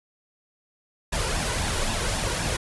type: noise with flanger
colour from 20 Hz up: pink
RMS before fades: -26 dBFS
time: 1.12-2.57 s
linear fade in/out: 10 ms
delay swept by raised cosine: 1.1 to 2.1 ms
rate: 3.8 Hz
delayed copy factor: +0.55
effects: resampled to 24000 Hz